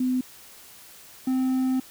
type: tone pair in turn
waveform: sine / triangle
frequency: 254.4 / 259.4 Hz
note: C4 / C4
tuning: -48 / -15 cents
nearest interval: unison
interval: 33 cents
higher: second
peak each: -21 / -19 dBFS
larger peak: second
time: 0-0.21 / 1.27-1.8 s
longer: second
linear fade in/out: 5 ms
effects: white hiss -48 dBFS RMS until 1.9 s